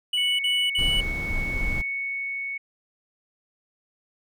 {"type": "tone bursts", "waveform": "triangle", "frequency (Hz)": 2955, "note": "F#7", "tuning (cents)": -3, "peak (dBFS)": -20, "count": 3, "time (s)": [0.13, 1.008], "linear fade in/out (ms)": 5, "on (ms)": 260, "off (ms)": 49}
{"type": "tone with tremolo", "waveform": "sine", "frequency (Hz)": 2217, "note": "C#7", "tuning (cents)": 0, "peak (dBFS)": -26, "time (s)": [0.17, 2.58], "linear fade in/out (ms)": 10, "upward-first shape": "triangle", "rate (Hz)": 0.73, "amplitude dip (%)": 25}
{"type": "noise", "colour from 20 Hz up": "brown", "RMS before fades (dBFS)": -28, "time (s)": [0.78, 1.82], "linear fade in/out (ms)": 10}
{"effects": []}